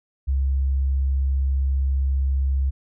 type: tone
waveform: sine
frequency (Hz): 67.5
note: C#2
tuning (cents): -45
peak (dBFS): -18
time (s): 0.27-2.71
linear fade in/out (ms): 20
effects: none